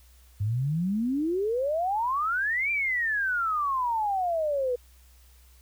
sine exponential two-way sweep, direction up then down, 97.9 to 2389 to 481.5 Hz, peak -24 dBFS, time 0.4-4.76 s, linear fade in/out 10 ms, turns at 2.71 s, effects added 62 Hz sine -53 dBFS peak until 5.61 s + white hiss -61 dBFS RMS until 5.61 s

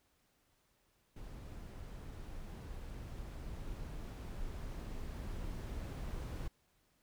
brown noise with level ramp, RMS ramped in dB -48 to -41 dBFS, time 1.16-6.48 s, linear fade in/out 5 ms, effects pink hiss -75 dBFS RMS until 7.02 s

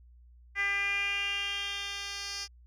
10% pulse tone with band-pass filter sweep, 400 Hz, G4, 35 cents sharp, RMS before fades -33 dBFS, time 0.55-2.48 s, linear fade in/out 50 ms, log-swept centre 2000 to 4800 Hz, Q 5, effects added 60 Hz sine -53 dBFS peak until 2.66 s

